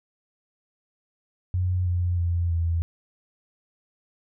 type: tone with pitch steps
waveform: sine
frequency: 90.9 / 88.47 / 86.1 / 83.79 Hz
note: F#2 / F2 / F2 / E2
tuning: -30 / +23 / -24 / +29 cents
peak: -21 dBFS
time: 1.54-2.82 s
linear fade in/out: 0 ms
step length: 320 ms
effects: none